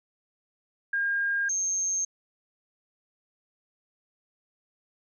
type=tone pair in turn; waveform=sine; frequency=1614 / 6393 Hz; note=G#6 / G8; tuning=-50 / +33 cents; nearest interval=2 octaves; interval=2383 cents; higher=second; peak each=-24 / -25 dBFS; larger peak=first; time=0.93-1.49 / 1.49-2.05 s; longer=neither; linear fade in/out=5 ms; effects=none